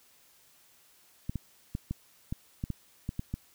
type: clicks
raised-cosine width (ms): 5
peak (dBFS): -20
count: 10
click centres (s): 1.295 / 1.357 / 1.751 / 1.91 / 2.325 / 2.639 / 2.703 / 3.091 / 3.194 / 3.34
effects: white hiss -62 dBFS RMS until 3.54 s